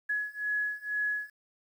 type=beating tone pair; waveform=sine; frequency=1687 / 1689.1 Hz; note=G#6 / G#6; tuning=+27 / +29 cents; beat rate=2.1 Hz; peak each=-33 / -32 dBFS; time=0.09-1.3 s; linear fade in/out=10 ms; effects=10-bit